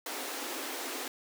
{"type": "high-pass noise", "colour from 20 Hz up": "pink", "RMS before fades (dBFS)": -38, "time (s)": [0.06, 1.08], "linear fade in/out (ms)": 2, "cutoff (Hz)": 250, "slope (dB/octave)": 96, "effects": []}